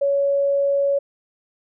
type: tone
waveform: sine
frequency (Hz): 560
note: C#5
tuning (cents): +18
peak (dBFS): -16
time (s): 0.01-0.99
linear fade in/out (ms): 10
effects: none